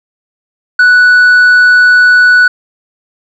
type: tone with tanh clipping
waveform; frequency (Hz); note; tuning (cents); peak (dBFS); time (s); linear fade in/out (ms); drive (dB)
sine; 1480; F#6; 0; -3; 0.79-2.48; 5; 3
effects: none